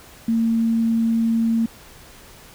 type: tone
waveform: sine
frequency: 227.7 Hz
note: A#3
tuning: 40 cents flat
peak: -16 dBFS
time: 0.28-1.66 s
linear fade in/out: 5 ms
effects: pink hiss -45 dBFS RMS until 2.54 s